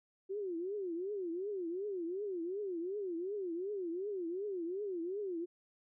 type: tone with vibrato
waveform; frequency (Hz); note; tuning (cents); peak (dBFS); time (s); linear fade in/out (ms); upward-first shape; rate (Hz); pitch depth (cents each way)
sine; 371.8; F#4; +8; -36; 0.29-5.46; 20; triangle; 2.7; 240
effects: none